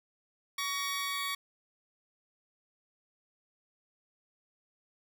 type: tone pair together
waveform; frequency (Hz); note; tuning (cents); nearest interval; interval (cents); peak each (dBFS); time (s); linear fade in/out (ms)
15% pulse; 1126.4 / 1877; C#6 / A#6; +27 / +11; major sixth; 884; -27 / -33; 0.58-1.35; 5
effects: none